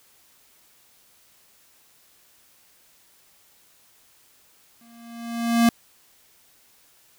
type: tone with exponential growth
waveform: square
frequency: 233.1 Hz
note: A#3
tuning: in tune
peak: -13 dBFS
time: 4.81-5.69 s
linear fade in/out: 2 ms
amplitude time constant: 190 ms
effects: white hiss -58 dBFS RMS until 7.18 s